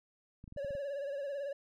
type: clicks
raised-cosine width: 5 ms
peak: -37 dBFS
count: 7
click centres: 0.441 / 0.478 / 0.524 / 0.564 / 0.647 / 0.707 / 0.752 s
type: tone with vibrato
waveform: triangle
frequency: 562 Hz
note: C#5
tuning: 24 cents sharp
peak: -34 dBFS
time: 0.57-1.53 s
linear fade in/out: 5 ms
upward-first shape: sine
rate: 18 Hz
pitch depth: 60 cents each way
effects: none